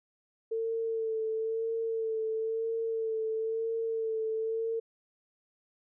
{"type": "tone with vibrato", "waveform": "sine", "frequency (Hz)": 447.6, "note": "A4", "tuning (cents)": 30, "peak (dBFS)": -29, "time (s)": [0.51, 4.8], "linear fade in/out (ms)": 10, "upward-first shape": "sine", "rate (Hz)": 1, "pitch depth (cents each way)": 25, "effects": []}